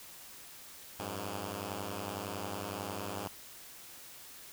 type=beating tone pair; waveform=5% pulse; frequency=90.7 / 101.7 Hz; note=F#2 / G#2; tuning=-34 / -36 cents; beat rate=11 Hz; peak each=-31 / -28 dBFS; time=0.99-3.28 s; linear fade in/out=5 ms; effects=white hiss -51 dBFS RMS until 4.52 s